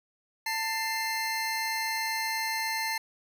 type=tone pair together; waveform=25% pulse; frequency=890.2 / 2093 Hz; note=A5 / C7; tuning=+20 / 0 cents; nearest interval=octave + minor third; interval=1480 cents; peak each=-28 dBFS; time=0.46-2.98 s; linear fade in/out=5 ms; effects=none